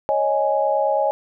sine chord, C# suspended second, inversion none, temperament just, 554.4 / 623.7 / 831.5 Hz, C#5 / D#5 / G#5, 0 / +4 / +2 cents, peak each -21 dBFS, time 0.09-1.11 s, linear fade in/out 0 ms, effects none

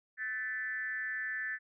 sine tone with frequency modulation, 1760 Hz, A6, in tune, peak -34 dBFS, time 0.17-1.59 s, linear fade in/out 50 ms, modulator 232 Hz, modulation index 0.76, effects none

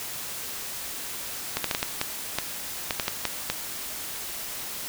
clicks, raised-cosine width 0.2 ms, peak -7 dBFS, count 12, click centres 1.57 / 1.643 / 1.712 / 1.749 / 1.829 / 2.014 / 2.386 / 2.908 / 2.998 / 3.081 / 3.253 / 3.5 s, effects white hiss -35 dBFS RMS until 4.88 s

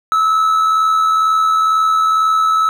triangle tone with amplitude modulation, 1300 Hz, E6, 24 cents flat, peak -7 dBFS, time 0.12-2.69 s, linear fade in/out 0 ms, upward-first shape sine, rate 82.1 Hz, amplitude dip 40%, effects none

